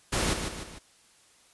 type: noise with echo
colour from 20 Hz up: pink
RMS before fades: -27 dBFS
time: 0.12-0.34 s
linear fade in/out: 10 ms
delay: 150 ms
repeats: 3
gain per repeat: -6 dB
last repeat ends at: 0.79 s
effects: white hiss -60 dBFS RMS until 1.53 s + resampled to 24000 Hz